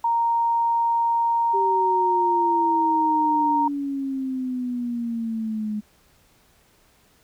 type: tone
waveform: sine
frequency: 930 Hz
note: A#5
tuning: 4 cents flat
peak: -18 dBFS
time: 0.04-3.68 s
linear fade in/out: 5 ms
type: exponential sweep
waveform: sine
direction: down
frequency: 393.9 to 209.5 Hz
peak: -24 dBFS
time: 1.53-5.81 s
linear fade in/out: 20 ms
effects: pink hiss -59 dBFS RMS until 7.23 s